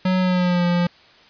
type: tone with pitch glide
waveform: square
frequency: 185 to 175.12 Hz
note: F#3 to F3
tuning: 0 to +5 cents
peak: -17 dBFS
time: 0.05-0.87 s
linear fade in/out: 5 ms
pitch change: -95 cents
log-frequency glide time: 0.19-0.65 s
effects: white hiss -50 dBFS RMS until 1.29 s + resampled to 11025 Hz